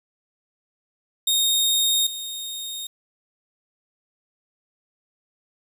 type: tone pair in turn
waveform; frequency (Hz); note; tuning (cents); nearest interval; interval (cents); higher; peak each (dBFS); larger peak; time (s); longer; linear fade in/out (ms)
sawtooth; 3705 / 3705; A#7 / A#7; -11 / -11; unison; 0; neither; -15 / -27; first; 1.27-2.07 / 2.07-2.87; neither; 5
effects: 8-bit